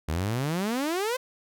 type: exponential sweep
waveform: sawtooth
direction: up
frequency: 73.42 to 527 Hz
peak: -22 dBFS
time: 0.08-1.17 s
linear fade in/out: 10 ms
effects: none